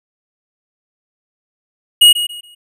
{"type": "tone with echo", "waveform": "square", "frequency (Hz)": 2887, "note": "F#7", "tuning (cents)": -43, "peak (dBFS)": -4, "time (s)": [2.01, 2.13], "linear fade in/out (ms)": 10, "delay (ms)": 140, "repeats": 3, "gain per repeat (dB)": -12, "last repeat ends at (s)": 2.55, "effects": []}